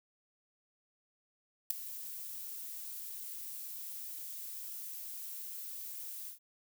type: noise with ADSR envelope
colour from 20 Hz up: violet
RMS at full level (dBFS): -26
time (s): 1.7-6.39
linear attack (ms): 7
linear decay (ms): 5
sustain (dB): -18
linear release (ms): 120
effects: none